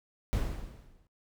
brown noise with exponential decay, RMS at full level -26 dBFS, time 0.33-1.07 s, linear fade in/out 0 ms, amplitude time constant 160 ms, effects noise-tail reverb RT60 0.2 s tail -26 dB re dry

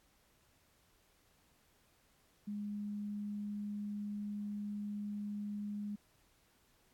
sine tone, 206.4 Hz, G#3, 10 cents flat, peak -38 dBFS, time 2.47-5.96 s, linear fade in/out 10 ms, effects pink hiss -71 dBFS RMS until 6.93 s + AAC 64 kbps

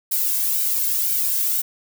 violet noise with flanger, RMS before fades -21 dBFS, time 0.11-1.62 s, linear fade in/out 10 ms, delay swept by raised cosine 1.3 to 1.9 ms, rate 2 Hz, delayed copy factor +0.9, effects none

